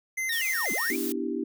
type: tone with vibrato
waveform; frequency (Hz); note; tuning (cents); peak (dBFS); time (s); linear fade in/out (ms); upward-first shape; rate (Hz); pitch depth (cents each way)
square; 1952; B6; -21; -28; 0.17-0.92; 10; square; 4.1; 100
type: linear two-way sweep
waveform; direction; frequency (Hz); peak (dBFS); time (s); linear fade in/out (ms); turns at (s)
triangle; down then up; 3951 to 174.3 to 2476; -31; 0.29-0.96; 5; 0.72
type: noise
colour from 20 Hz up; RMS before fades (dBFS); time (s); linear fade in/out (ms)
blue; -35; 0.32-1.12; 0
type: chord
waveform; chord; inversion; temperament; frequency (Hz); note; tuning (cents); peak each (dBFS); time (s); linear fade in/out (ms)
sine; E minor seventh; second; equal; 246.9 / 293.7 / 329.6 / 392; B3 / D4 / E4 / G4; 0 / 0 / 0 / 0; -33; 0.9-1.44; 5
effects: none